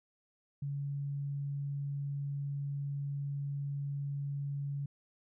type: tone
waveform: sine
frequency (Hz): 141.3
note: C#3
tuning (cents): +34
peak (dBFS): -34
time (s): 0.62-4.86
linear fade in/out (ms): 5
effects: none